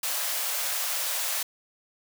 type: high-pass noise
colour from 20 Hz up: white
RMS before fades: -29 dBFS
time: 0.03-1.43 s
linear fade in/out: 5 ms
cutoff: 500 Hz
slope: 96 dB/octave
effects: none